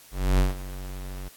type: tone with ADSR envelope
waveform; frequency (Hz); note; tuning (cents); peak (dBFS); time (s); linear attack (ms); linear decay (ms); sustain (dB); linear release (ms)
square; 46.66; F#1; +15; -17; 0.11-1.29; 280; 150; -17; 14
effects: white hiss -51 dBFS RMS until 1.36 s + AAC 64 kbps